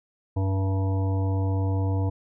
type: harmonic tone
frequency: 96.1 Hz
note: G2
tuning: 34 cents flat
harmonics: 1 / 3 / 5 / 7 / 9 / 10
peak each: -22 / -32 / -36 / -39 / -41 / -42 dBFS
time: 0.36-2.1 s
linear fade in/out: 10 ms
effects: none